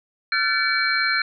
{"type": "tone cluster", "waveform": "sine", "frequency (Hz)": [1373, 1516, 1748, 2284, 4166], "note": ["F6", "F#6", "A6", "D7", "C8"], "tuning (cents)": [-30, 42, -12, -49, -8], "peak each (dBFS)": -25, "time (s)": [0.32, 1.22], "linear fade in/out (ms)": 2, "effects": []}